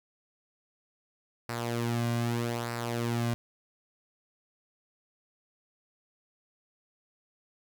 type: tone with flanger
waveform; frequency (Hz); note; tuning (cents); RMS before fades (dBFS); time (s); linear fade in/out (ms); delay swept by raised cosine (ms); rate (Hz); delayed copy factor
sawtooth; 118.1; A#2; +23; -31; 1.49-3.34; 0; 0.3 to 2.3; 0.81; -0.6
effects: none